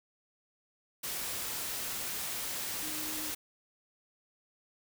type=tone in noise; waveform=sine; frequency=307.5 Hz; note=D#4; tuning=20 cents flat; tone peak=-44 dBFS; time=2.82-3.31 s; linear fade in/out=10 ms; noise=white; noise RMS=-37 dBFS; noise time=1.03-3.35 s; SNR=-10 dB; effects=none